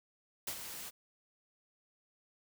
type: noise with ADSR envelope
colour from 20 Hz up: white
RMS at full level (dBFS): -37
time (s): 0.47-0.91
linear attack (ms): 5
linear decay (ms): 69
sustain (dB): -8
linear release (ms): 29
effects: none